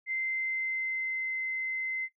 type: tone with pitch glide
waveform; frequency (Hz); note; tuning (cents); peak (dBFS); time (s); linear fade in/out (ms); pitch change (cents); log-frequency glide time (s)
sine; 2078 to 2062; C7 to C7; -12 to -26; -30; 0.06-2.09; 50; -14; 0.23-1.41
effects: noise-tail reverb RT60 0.1 s tail -17 dB re dry